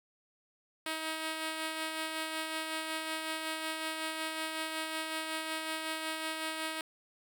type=tone with tremolo; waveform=5% pulse; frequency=317.6 Hz; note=D#4; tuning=36 cents sharp; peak=-22 dBFS; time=0.86-6.81 s; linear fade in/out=2 ms; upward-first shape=sine; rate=5.4 Hz; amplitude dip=35%; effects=none